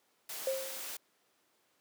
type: noise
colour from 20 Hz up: white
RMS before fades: -42 dBFS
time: 0.29-0.97 s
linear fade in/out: 5 ms
type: tone with exponential decay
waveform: sine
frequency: 532 Hz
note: C5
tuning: 29 cents sharp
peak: -27 dBFS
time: 0.47-0.93 s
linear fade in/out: 2 ms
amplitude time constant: 100 ms
effects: pink hiss -72 dBFS RMS until 1.8 s + high-pass 300 Hz 12 dB/octave